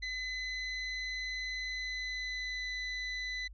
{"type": "tone with pitch glide", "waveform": "30% pulse", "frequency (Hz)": [2020, 2001], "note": ["B6", "B6"], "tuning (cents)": [39, 22], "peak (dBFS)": -33, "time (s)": [0.02, 3.48], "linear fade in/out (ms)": 10, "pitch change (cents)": -17, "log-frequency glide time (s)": [1.6, 2.7], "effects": ["added 50 Hz sine -48 dBFS peak until 3.53 s", "resampled to 16000 Hz"]}